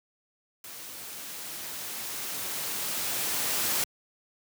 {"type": "noise with level ramp", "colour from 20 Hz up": "white", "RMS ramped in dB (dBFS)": [-43, -27], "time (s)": [0.64, 3.84], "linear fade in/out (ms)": 2, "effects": ["high-pass 100 Hz 12 dB/octave"]}